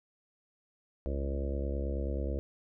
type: harmonic tone with a mistuned harmonic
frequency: 69.3 Hz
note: C#2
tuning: in tune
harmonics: 1 / 2 / 3 / 4 / 5 / 6 / 7 / 8 / 9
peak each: -32 / -45 / -43 / -44 / -42 / -49 / -42 / -43 / -48 dBFS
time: 1.06-2.39 s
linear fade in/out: 0 ms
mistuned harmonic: 1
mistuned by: -45 cents
effects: none